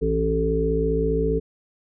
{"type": "harmonic tone with a mistuned harmonic", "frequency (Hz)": 55, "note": "A1", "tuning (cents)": 0, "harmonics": [1, 3, 5, 7, 8], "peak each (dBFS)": [-25, -27, -29, -30, -22], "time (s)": [0.01, 1.4], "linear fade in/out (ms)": 20, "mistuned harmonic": 1, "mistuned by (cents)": 120, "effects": []}